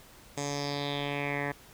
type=tone with low-pass filter sweep; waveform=10% pulse; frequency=143 Hz; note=D3; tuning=46 cents flat; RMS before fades=-33 dBFS; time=0.37-1.52 s; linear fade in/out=5 ms; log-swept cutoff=7300 to 1700 Hz; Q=4.4; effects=pink hiss -54 dBFS RMS until 1.73 s